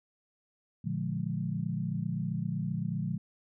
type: chord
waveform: sine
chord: Bb dominant seventh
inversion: none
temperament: equal with one note detuned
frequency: 116.54 / 146.83 / 174.61 / 209.8 Hz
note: Bb2 / D3 / F3 / Ab3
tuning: 0 / 0 / 0 / +18 cents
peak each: -37 / -35 / -34 / -38 dBFS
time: 0.84-3.18 s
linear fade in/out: 10 ms
effects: none